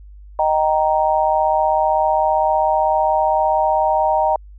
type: chord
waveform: sine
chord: Eb major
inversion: none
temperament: just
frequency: 622.3 / 777.8 / 933.4 Hz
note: Eb5 / G5 / Bb5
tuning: 0 / -14 / +2 cents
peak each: -18 dBFS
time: 0.39-4.36 s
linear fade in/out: 2 ms
effects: added 50 Hz sine -37 dBFS peak until 4.58 s